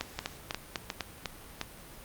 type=two click trains; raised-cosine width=0.2 ms; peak=-14 / -15 dBFS; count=5 / 5; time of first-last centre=0.01-1.008 / 0.19-1.613 s; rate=4.01 / 2.81 Hz; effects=pink hiss -49 dBFS RMS until 2.04 s + Opus 48 kbps